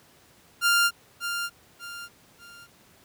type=tone with echo; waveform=sawtooth; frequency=1396.9 Hz; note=F6; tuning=in tune; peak=-15 dBFS; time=0.61-0.91 s; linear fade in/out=50 ms; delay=590 ms; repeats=3; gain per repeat=-9 dB; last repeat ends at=2.68 s; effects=pink hiss -57 dBFS RMS until 3.04 s + high-pass 80 Hz 12 dB/octave